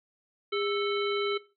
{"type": "harmonic tone with a mistuned harmonic", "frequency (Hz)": 440, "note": "A4", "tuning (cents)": 0, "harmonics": [1, 3, 5, 7, 9], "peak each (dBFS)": [-29, -34, -36, -37, -39], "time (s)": [0.52, 1.38], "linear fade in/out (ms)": 10, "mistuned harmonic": 1, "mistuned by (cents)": -140, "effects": ["noise-tail reverb RT60 0.3 s tail -18 dB re dry"]}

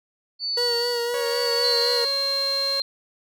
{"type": "tone with tremolo", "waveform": "sine", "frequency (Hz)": 4499, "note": "C#8", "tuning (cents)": 25, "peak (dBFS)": -21, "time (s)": [0.39, 2.14], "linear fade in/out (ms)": 50, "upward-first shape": "triangle", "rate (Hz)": 1, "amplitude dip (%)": 90}
{"type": "tone with vibrato", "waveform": "40% pulse", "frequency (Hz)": 478.5, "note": "A#4", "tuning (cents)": 45, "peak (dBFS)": -23, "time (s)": [0.57, 2.05], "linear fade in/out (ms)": 5, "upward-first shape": "sine", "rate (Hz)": 3.9, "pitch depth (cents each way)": 26}
{"type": "tone with pitch glide", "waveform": "sawtooth", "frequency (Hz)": [554.4, 550.3], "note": ["C#5", "C#5"], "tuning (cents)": [0, -13], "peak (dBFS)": -25, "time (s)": [1.14, 2.8], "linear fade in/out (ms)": 0, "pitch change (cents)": -13, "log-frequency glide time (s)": [1.88, 2.49]}
{"type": "tone", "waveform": "sine", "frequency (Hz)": 4170, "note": "C8", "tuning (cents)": -7, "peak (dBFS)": -22, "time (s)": [1.64, 2.82], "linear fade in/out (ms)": 2}
{"effects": []}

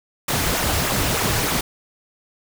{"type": "noise with flanger", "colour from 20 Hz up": "pink", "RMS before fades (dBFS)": -21, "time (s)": [0.28, 1.61], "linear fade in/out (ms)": 5, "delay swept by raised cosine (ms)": [0.2, 5.3], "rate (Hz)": 3.3, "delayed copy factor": -0.6, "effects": []}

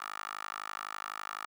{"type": "tone with high-pass filter", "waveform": "10% pulse", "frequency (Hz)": 51.91, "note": "G#1", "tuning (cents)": 0, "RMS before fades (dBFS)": -41, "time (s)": [0, 1.46], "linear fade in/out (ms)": 5, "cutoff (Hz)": 1200, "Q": 4.1, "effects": []}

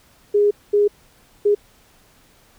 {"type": "tone bursts at uneven times", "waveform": "sine", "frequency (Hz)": 411.7, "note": "G#4", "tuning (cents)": -15, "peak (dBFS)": -12, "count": 3, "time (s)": [[0.34, 0.51], [0.73, 0.88], [1.45, 1.55]], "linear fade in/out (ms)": 10, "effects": ["pink hiss -54 dBFS RMS until 2.58 s"]}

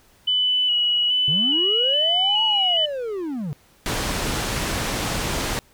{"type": "tone with vibrato", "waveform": "sine", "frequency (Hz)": 2960, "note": "F#7", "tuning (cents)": 0, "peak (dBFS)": -17, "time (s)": [0.27, 2.86], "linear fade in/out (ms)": 10, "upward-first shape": "square", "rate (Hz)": 1.2, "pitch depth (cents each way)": 23}
{"type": "linear two-way sweep", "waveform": "triangle", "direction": "up then down", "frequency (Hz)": [131.7, 896, 131.7], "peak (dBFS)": -23, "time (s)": [1.28, 3.53], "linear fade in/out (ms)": 0, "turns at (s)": 2.44}
{"type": "low-pass noise", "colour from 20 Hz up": "pink", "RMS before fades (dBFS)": -25, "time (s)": [3.86, 5.59], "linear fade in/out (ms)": 0, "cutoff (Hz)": 9200, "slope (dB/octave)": 12}
{"effects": ["pink hiss -56 dBFS RMS until 5.73 s"]}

